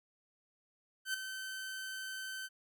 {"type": "tone with ADSR envelope", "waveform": "sawtooth", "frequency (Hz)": 1537, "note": "G6", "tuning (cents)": -35, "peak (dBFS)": -28, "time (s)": [1.05, 2.49], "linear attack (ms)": 90, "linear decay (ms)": 6, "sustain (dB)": -9, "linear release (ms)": 39, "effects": []}